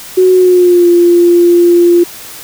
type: tone with pitch glide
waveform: sine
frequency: 370 to 347.2 Hz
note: F#4 to F4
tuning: 0 to -10 cents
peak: -3 dBFS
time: 0.17-2.04 s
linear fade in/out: 10 ms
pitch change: -110 cents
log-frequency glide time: 0.33-0.88 s
effects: white hiss -29 dBFS RMS until 2.43 s